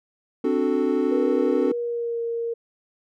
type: chord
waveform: triangle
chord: D dominant seventh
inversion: third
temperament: equal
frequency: 261.6 / 293.7 / 370 / 440 Hz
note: C4 / D4 / F#4 / A4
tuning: 0 / 0 / 0 / 0 cents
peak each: -23 dBFS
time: 0.44-1.72 s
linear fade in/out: 5 ms
type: tone with pitch glide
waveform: sine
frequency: 480 to 465 Hz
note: B4 to A#4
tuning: -49 to -4 cents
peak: -24 dBFS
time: 1.11-2.54 s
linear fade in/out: 10 ms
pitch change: -55 cents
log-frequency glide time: 1.65-2.21 s
effects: none